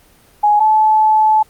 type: tone pair in turn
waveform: sine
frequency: 835 / 865.5 Hz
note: G#5 / A5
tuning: +9 / -29 cents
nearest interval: minor second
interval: 62 cents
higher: second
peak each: -8 dBFS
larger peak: neither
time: 0.43-0.6 / 0.6-1.43 s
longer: second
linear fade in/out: 10 ms
effects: pink hiss -49 dBFS RMS until 1.49 s + Opus 24 kbps